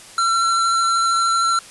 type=tone with vibrato; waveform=square; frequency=1355 Hz; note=E6; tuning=47 cents sharp; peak=-16 dBFS; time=0.18-1.59 s; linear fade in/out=2 ms; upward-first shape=sine; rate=13 Hz; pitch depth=11 cents each way; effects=white hiss -41 dBFS RMS until 1.7 s + resampled to 24000 Hz